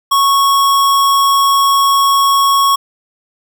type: tone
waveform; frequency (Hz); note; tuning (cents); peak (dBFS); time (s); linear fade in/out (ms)
square; 1105; C#6; -6; -9; 0.11-2.76; 10
effects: none